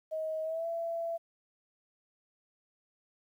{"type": "tone with pitch glide", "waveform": "sine", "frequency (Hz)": [632, 669.6], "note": ["D#5", "E5"], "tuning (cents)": [27, 27], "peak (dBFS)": -32, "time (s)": [0.11, 1.18], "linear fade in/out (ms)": 20, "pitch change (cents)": 100, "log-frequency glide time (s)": [0.43, 0.67], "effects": ["11-bit"]}